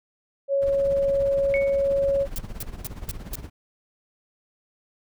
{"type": "tone", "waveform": "sine", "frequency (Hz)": 554, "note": "C#5", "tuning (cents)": -1, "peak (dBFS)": -19, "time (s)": [0.48, 2.27], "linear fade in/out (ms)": 50}
{"type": "noise with tremolo", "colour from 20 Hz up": "brown", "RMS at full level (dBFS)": -33, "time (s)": [0.61, 3.5], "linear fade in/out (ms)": 20, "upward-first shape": "sine", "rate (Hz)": 17, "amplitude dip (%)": 70}
{"type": "tone with exponential decay", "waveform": "sine", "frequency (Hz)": 2217, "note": "C#7", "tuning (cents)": 0, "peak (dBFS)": -23, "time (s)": [1.54, 1.88], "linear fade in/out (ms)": 0, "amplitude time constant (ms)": 72}
{"type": "noise bursts", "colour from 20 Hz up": "blue", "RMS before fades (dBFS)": -32, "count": 5, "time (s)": [2.36, 3.355], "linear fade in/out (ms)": 0, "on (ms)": 23, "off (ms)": 220}
{"effects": []}